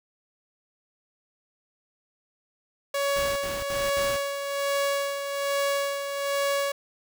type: tone with tremolo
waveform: sawtooth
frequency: 561 Hz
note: C#5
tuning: 21 cents sharp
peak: -19 dBFS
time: 2.94-6.72 s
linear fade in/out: 5 ms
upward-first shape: sine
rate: 1.2 Hz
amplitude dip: 55%
type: noise bursts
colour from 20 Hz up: pink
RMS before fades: -37 dBFS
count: 4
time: 3.16-4.167 s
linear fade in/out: 2 ms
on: 200 ms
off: 69 ms
effects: none